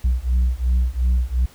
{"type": "beating tone pair", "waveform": "sine", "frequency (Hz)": [60.6, 63.4], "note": ["B1", "B1"], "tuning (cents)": [-32, 46], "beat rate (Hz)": 2.8, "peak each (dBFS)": -17, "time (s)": [0.04, 1.46], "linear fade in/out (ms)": 10, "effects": ["tanh soft clip ceiling -13 dBFS", "pink hiss -49 dBFS RMS until 1.54 s"]}